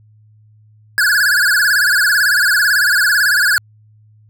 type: tone with vibrato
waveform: square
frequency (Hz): 1568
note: G6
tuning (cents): 0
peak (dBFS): -11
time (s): 0.98-3.58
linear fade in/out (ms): 0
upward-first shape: sine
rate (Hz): 18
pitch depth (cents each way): 160
effects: added 107 Hz sine -45 dBFS peak until 4.29 s